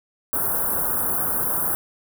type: band-stop noise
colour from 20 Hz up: white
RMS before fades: -23 dBFS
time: 0.33-1.75 s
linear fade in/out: 0 ms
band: 1500 to 10000 Hz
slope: 48 dB/octave
effects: none